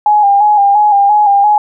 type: tone with vibrato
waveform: sine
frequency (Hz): 820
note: G#5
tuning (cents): -22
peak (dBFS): -5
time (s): 0.06-1.58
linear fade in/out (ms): 2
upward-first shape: square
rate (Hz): 2.9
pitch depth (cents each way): 40
effects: none